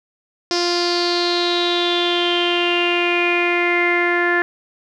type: tone with low-pass filter sweep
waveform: sawtooth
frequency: 349.2 Hz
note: F4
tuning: in tune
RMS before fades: -18 dBFS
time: 0.51-4.42 s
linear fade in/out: 0 ms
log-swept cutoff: 5200 to 1800 Hz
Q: 8
effects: none